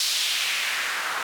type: noise with band-pass filter sweep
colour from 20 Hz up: white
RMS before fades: -26 dBFS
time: 0-1.23 s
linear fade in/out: 2 ms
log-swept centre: 4400 to 1200 Hz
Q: 1.7
effects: none